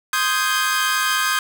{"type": "chord", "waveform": "sawtooth", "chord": "Ab major seventh", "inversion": "first", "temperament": "equal", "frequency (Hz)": [1046.5, 1244.5, 1568, 1661.2], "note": ["C6", "Eb6", "G6", "Ab6"], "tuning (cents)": [0, 0, 0, 0], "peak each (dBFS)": [-22, -19, -18, -22], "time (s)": [0.13, 1.39], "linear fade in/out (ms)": 2, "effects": []}